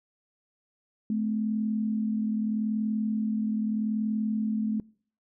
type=tone pair together; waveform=sine; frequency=215.6 / 256.4 Hz; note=A3 / C4; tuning=-35 / -35 cents; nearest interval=minor third; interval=300 cents; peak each=-25 / -35 dBFS; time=1.1-4.8 s; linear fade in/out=2 ms; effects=noise-tail reverb RT60 0.5 s tail -25 dB re dry